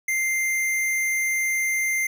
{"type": "tone", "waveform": "square", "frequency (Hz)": 2093, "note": "C7", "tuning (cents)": 0, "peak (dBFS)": -22, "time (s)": [0.08, 2.07], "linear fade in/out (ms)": 5, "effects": []}